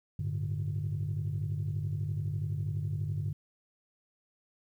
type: chord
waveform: sine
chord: G suspended second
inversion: none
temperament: equal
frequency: 98 / 110 / 146.83 Hz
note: G2 / A2 / D3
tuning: 0 / 0 / 0 cents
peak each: -33 / -36 / -33 dBFS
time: 0.19-3.33 s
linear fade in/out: 5 ms
effects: tanh soft clip ceiling -25 dBFS + 11-bit